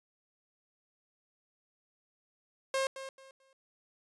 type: tone with echo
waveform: sawtooth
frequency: 535 Hz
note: C5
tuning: 38 cents sharp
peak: -25 dBFS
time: 2.74-2.87 s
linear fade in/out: 2 ms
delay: 220 ms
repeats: 3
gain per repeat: -12 dB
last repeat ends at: 3.53 s
effects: resampled to 24000 Hz